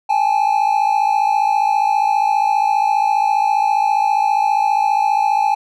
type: tone pair together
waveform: triangle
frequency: 807 / 861.9 Hz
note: G#5 / A5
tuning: -50 / -36 cents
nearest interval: minor second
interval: 114 cents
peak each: -14 dBFS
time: 0.09-5.55 s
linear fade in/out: 10 ms
effects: none